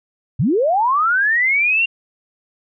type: linear sweep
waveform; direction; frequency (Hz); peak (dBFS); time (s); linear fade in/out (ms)
sine; up; 98 to 2795; -13; 0.39-1.86; 10
effects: none